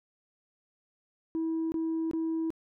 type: tone bursts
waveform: sine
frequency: 324.5 Hz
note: E4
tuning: 27 cents flat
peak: -26 dBFS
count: 3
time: 1.35-2.504 s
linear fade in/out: 0 ms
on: 370 ms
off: 22 ms
effects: tanh soft clip ceiling -26 dBFS